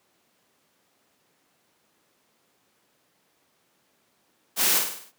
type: noise with echo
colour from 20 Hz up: white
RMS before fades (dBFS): -22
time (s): 4.56-4.82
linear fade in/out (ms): 50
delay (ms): 51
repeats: 6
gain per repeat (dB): -5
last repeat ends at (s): 5.126
effects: pink hiss -67 dBFS RMS until 5.18 s + high-pass 200 Hz 12 dB/octave